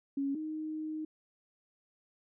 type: tone pair in turn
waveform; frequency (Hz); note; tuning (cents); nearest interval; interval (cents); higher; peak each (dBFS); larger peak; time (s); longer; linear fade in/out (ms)
sine; 277.2 / 311.1; C#4 / D#4; 0 / 0; major second; 200; second; -30 / -35; first; 0.17-0.35 / 0.35-1.05; second; 5
effects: none